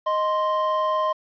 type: tone pair together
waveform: triangle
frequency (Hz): 622.3 / 1046.6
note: D#5 / C6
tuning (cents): 0 / 0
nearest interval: major sixth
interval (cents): 900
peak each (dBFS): -22 / -20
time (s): 0.06-1.13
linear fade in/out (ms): 10
effects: resampled to 11025 Hz + 9-bit